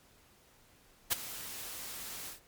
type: noise with ADSR envelope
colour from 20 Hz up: white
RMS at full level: -26 dBFS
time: 1.1-2.4 s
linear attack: 25 ms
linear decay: 12 ms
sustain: -17 dB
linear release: 120 ms
effects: pink hiss -63 dBFS RMS until 2.47 s + MP3 96 kbps